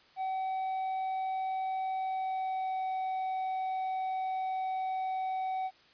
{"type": "tone with pitch glide", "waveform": "triangle", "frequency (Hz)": [759, 754.6], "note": ["F#5", "F#5"], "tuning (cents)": [44, 34], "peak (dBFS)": -29, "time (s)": [0.16, 5.71], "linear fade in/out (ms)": 50, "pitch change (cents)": -10, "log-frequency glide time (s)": [1.92, 2.88], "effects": ["white hiss -61 dBFS RMS until 5.93 s", "resampled to 11025 Hz"]}